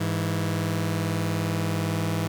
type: tone pair together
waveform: sawtooth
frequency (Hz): 102.4 / 163.82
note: G#2 / E3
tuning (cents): -24 / -10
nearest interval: minor sixth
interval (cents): 814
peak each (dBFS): -23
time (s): 0-2.28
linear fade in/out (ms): 10
effects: 10-bit